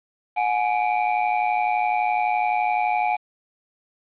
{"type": "ring-modulated tone", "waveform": "square", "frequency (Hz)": 784, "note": "G5", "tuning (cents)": 0, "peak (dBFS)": -17, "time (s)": [0.36, 3.17], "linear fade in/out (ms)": 20, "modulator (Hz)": 55.9, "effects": ["resampled to 8000 Hz", "8-bit"]}